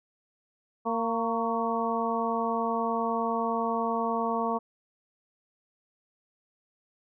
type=harmonic tone with a mistuned harmonic; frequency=230 Hz; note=A#3; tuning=23 cents flat; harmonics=1 / 2 / 3 / 4 / 5; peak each=-32 / -32 / -32 / -32 / -32 dBFS; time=0.85-4.59 s; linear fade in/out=20 ms; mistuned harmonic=5; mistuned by=-47 cents; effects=none